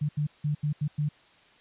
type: tone bursts at uneven times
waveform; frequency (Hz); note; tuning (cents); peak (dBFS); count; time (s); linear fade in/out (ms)
sine; 148.3; D3; +17; -24; 6; 0.01-0.09 / 0.17-0.27 / 0.44-0.55 / 0.63-0.73 / 0.81-0.88 / 0.98-1.09; 10
effects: white hiss -58 dBFS RMS until 1.6 s + resampled to 8000 Hz